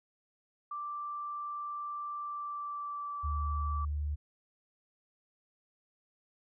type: tone with pitch glide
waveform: sine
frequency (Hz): 1174.7 to 1160.5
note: D6 to D6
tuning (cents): 0 to -21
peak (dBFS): -36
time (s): 0.71-3.85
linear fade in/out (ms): 5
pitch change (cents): -21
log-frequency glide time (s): 2.19-3.19
type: tone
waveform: sine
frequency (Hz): 73.9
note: D2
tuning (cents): +11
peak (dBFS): -31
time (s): 3.23-4.16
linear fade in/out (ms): 20
effects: none